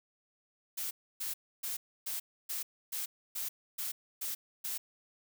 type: noise bursts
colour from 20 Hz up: blue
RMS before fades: -37 dBFS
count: 10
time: 0.77-4.78 s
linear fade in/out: 10 ms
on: 140 ms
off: 290 ms
effects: none